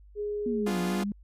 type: tone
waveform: sine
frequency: 415.3 Hz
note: G#4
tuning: in tune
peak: -29 dBFS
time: 0.15-0.72 s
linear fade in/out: 50 ms
type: linear two-way sweep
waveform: sine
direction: down then up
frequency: 246.9 to 177.7 to 207 Hz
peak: -28 dBFS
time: 0.46-1.12 s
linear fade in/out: 2 ms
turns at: 0.8 s
type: chord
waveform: sawtooth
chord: B diminished seventh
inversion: none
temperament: equal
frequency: 246.9 / 293.7 / 349.2 / 415.3 Hz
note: B3 / D4 / F4 / Ab4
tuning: 0 / 0 / 0 / 0 cents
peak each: -33 / -35 / -29 / -34 dBFS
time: 0.66-1.04 s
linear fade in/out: 10 ms
effects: added 50 Hz sine -50 dBFS peak until 1.23 s + resampled to 32000 Hz